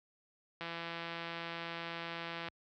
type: click train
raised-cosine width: 0.3 ms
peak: -25 dBFS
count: 316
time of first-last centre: 0.61-2.485 s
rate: 168 Hz
effects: high-pass 60 Hz 12 dB/octave + low-pass 5000 Hz 12 dB/octave